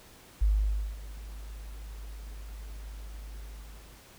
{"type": "tone with ADSR envelope", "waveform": "sine", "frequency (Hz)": 51.5, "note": "G#1", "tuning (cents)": -14, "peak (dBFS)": -20, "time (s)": [0.41, 4.06], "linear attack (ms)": 12, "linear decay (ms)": 540, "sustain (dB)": -19, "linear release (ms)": 640, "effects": ["pink hiss -54 dBFS RMS until 4.18 s"]}